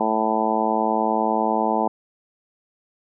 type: harmonic tone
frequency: 110 Hz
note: A2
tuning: in tune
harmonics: 2 / 3 / 4 / 5 / 6 / 7 / 8 / 9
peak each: -26 / -28 / -28 / -29 / -27 / -25 / -24 / -29 dBFS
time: 0-1.88 s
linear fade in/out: 5 ms
effects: none